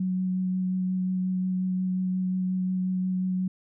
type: tone with vibrato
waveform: sine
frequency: 185 Hz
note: F#3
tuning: in tune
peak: -24 dBFS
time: 0-3.48 s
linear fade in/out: 5 ms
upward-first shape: sine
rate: 5.6 Hz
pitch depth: 10 cents each way
effects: none